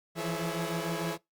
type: tone cluster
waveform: sawtooth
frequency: 165.3 / 171.9 / 330.5 / 426 / 548 Hz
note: E3 / F3 / E4 / G#4 / C#5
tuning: +5 / -27 / +5 / +44 / -20 cents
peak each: -32 / -33 / -31 / -34 / -38 dBFS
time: 0.15-1.18 s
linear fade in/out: 50 ms
effects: noise-tail reverb RT60 0.2 s tail -24 dB re dry + Opus 48 kbps